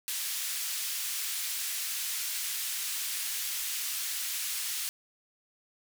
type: band-pass noise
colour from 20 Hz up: white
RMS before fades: -34 dBFS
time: 0.08-4.89 s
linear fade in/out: 0 ms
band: 2000 to 16000 Hz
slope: 12 dB/octave
effects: none